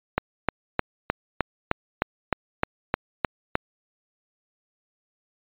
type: click train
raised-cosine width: 0.5 ms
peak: -5 dBFS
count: 12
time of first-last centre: 0.18-3.554 s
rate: 3.26 Hz
effects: resampled to 8000 Hz